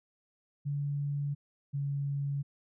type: tone pair in turn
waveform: sine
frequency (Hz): 143.2 / 140.98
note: D3 / C#3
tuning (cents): -43 / +30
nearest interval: unison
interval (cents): 27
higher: first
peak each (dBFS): -30 / -30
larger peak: neither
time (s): 0.65-1.35 / 1.73-2.43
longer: neither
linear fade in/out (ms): 20
effects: none